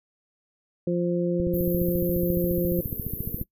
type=harmonic tone; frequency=174.61 Hz; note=F3; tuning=in tune; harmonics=1 / 2 / 3; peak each=-25 / -26 / -29 dBFS; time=0.87-2.81 s; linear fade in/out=5 ms
type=click train; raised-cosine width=5 ms; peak=-18 dBFS; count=30; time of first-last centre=1.4-3.414 s; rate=14.4 Hz
type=band-stop noise; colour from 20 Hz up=white; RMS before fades=-30 dBFS; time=1.53-3.44 s; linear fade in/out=20 ms; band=500 to 12000 Hz; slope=96 dB/octave
effects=noise-tail reverb RT60 0.1 s tail -22 dB re dry + resampled to 32000 Hz